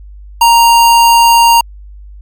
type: tone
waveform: square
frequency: 932.3 Hz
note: A#5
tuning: in tune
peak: -4 dBFS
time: 0.41-1.61 s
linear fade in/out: 5 ms
effects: added 50 Hz sine -29 dBFS peak until 2.21 s + MP3 96 kbps